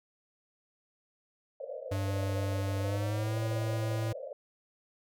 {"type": "band-pass noise", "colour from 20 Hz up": "pink", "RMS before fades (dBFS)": -41, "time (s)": [1.6, 4.33], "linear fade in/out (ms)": 2, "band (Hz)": [490, 630], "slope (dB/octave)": 96}
{"type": "tone with pitch glide", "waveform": "square", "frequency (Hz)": [98, 111.28], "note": ["G2", "A2"], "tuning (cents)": [0, 20], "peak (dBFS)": -31, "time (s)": [1.91, 4.13], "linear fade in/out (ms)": 10, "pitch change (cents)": 220, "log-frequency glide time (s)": [2.8, 3.37]}
{"effects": []}